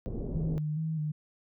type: low-pass noise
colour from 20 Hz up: pink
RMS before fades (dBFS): -35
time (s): 0.06-0.58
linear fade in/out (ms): 0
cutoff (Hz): 470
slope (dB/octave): 24
type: tone with vibrato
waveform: sine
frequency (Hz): 155.56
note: D#3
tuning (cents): 0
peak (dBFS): -29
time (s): 0.35-1.12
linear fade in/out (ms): 10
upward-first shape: square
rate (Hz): 2.4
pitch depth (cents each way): 40
effects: none